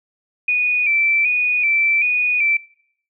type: tone with vibrato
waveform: sine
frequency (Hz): 2400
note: D7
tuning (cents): +37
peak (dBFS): -14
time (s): 0.48-2.57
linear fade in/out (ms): 5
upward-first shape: square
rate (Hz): 1.3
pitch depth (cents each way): 49
effects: noise-tail reverb RT60 0.7 s tail -23 dB re dry